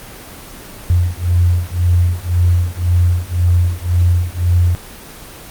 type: beating tone pair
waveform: sine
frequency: 86.9 / 88.8 Hz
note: F2 / F2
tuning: -8 / +29 cents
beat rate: 1.9 Hz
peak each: -14 dBFS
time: 0.9-4.75 s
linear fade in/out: 0 ms
effects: pink hiss -34 dBFS RMS until 5.5 s + Opus 24 kbps